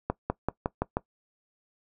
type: accelerating click train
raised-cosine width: 1 ms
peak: -12 dBFS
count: 6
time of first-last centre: 0.1-0.969 s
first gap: 200 ms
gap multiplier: 0.93
effects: noise-tail reverb RT60 0.1 s tail -20 dB re dry